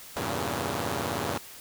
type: chord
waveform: 5% pulse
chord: E diminished seventh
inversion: none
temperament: equal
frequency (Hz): 82.41 / 98 / 116.54 / 138.59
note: E2 / G2 / Bb2 / Db3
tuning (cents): 0 / 0 / 0 / 0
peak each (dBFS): -23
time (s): 0.16-1.38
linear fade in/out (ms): 5
effects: white hiss -46 dBFS RMS until 1.6 s